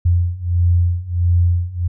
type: beating tone pair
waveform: sine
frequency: 86.5 / 88 Hz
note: F2 / F2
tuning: -16 / +14 cents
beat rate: 1.5 Hz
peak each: -17 / -15 dBFS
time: 0.05-1.88 s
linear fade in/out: 10 ms
effects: none